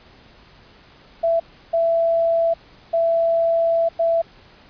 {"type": "tone bursts at uneven times", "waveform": "sine", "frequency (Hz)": 666, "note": "E5", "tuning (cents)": 18, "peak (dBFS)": -15, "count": 4, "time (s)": [[1.23, 1.4], [1.73, 2.54], [2.93, 3.89], [3.99, 4.22]], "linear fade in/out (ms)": 10, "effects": ["pink hiss -49 dBFS RMS until 4.69 s", "resampled to 11025 Hz"]}